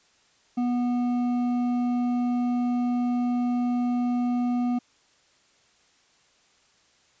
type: tone with hard clipping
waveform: triangle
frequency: 244.3 Hz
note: B3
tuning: 19 cents flat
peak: -24 dBFS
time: 0.57-4.79 s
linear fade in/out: 10 ms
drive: 11 dB
effects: white hiss -62 dBFS RMS until 7.2 s + resampled to 16000 Hz